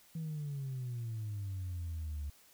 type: exponential sweep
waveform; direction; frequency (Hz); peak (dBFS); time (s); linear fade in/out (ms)
sine; down; 164.4 to 71; -35; 0.15-2.3; 5
effects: tanh soft clip ceiling -34 dBFS + white hiss -63 dBFS RMS until 2.53 s